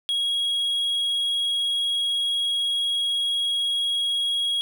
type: tone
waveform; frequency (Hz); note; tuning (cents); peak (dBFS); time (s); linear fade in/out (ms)
triangle; 3306; G#7; -9; -20; 0.09-4.61; 0
effects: none